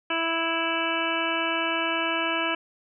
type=harmonic tone; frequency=329.6 Hz; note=E4; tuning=in tune; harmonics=1 / 2 / 3 / 4 / 5 / 7 / 8 / 9; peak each=-32 / -32 / -32 / -32 / -32 / -32 / -32 / -32 dBFS; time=0.1-2.55 s; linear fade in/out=5 ms; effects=none